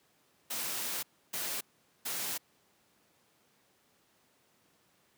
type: noise bursts at uneven times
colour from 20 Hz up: white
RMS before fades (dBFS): -36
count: 3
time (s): 0.5-1.03 / 1.33-1.61 / 2.05-2.38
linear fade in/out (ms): 10
effects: pink hiss -69 dBFS RMS until 5.17 s + high-pass 150 Hz 12 dB/octave